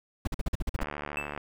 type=noise bursts; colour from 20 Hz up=brown; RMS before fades=-27 dBFS; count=9; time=0.25-0.834 s; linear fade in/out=5 ms; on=24 ms; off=46 ms
type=click train; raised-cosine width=0.5 ms; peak=-20 dBFS; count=44; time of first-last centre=0.79-1.377 s; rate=73.3 Hz
type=tone with exponential decay; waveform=triangle; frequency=2637 Hz; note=E7; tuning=in tune; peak=-26 dBFS; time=1.17-1.36 s; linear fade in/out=2 ms; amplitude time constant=41 ms
effects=none